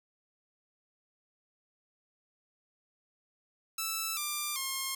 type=tone with pitch steps; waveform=5% pulse; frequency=1318.5 / 1188.3 / 1071 Hz; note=E6 / D6 / C6; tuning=0 / +20 / +40 cents; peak=-21 dBFS; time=3.78-4.95 s; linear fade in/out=5 ms; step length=390 ms; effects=none